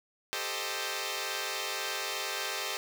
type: chord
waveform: 5% pulse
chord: A half-diminished seventh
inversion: third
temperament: equal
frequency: 392 / 440 / 523.3 / 622.3 Hz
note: G4 / A4 / C5 / Eb5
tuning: 0 / 0 / 0 / 0 cents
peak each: -27 dBFS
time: 0.33-2.77 s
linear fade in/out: 0 ms
effects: none